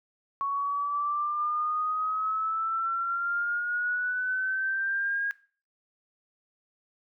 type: exponential sweep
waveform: sine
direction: up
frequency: 1108.7 to 1635 Hz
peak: -26 dBFS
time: 0.41-5.31 s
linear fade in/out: 0 ms
effects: noise-tail reverb RT60 0.4 s tail -19 dB re dry